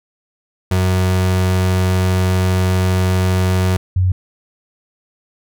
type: tone pair in turn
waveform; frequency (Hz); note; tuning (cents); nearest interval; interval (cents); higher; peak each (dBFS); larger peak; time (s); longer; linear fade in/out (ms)
35% pulse / sine; 92.5 / 92.15; F#2 / F#2; 0 / -7; unison; 7; first; -11; neither; 0.71-3.77 / 3.96-4.12; first; 5
effects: none